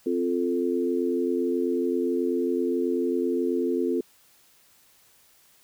sine chord, F major, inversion second, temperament equal, 261.6 / 349.2 / 440 Hz, C4 / F4 / A4, 0 / 0 / 0 cents, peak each -27 / -26 / -28 dBFS, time 0.06-4.01 s, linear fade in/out 5 ms, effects white hiss -59 dBFS RMS until 5.63 s

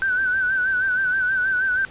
sine tone with vibrato, 1522 Hz, F#6, 48 cents sharp, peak -18 dBFS, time 0.02-1.85 s, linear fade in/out 0 ms, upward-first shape sine, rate 6.3 Hz, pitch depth 60 cents each way, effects pink hiss -43 dBFS RMS until 1.9 s + resampled to 8000 Hz

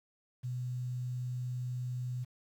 sine tone with quantisation, 124.8 Hz, B2, 19 cents sharp, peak -34 dBFS, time 0.43-2.25 s, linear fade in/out 20 ms, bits 10, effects none

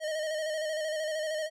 square tone with vibrato, 622 Hz, D#5, 1 cent flat, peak -31 dBFS, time 0-1.5 s, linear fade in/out 50 ms, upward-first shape square, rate 13 Hz, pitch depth 36 cents each way, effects low-pass 9000 Hz 12 dB/octave

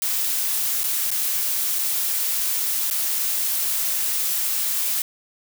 blue noise with dropouts, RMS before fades -23 dBFS, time 0.02-5.02 s, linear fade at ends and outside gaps 1 ms, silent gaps 0.834-0.84 / 1.105-1.114 / 1.787-1.79 / 2.901-2.91 s, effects none

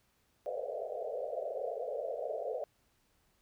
pink band-pass noise, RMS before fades -38 dBFS, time 0.46-2.64 s, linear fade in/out 0 ms, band 440 to 700 Hz, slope 96 dB/octave, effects pink hiss -73 dBFS RMS until 3.41 s

